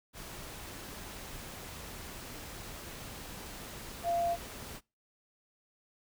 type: tone in noise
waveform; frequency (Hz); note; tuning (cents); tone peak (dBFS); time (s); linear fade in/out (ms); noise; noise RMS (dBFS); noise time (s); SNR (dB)
sine; 687; F5; -29; -28; 4.03-4.37; 50; pink; -45; 0.13-4.81; +14
effects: noise-tail reverb RT60 0.3 s tail -26 dB re dry